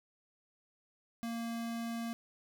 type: tone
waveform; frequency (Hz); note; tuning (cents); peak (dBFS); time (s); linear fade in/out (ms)
square; 231.4; A#3; -13; -37; 1.23-2.13; 0
effects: none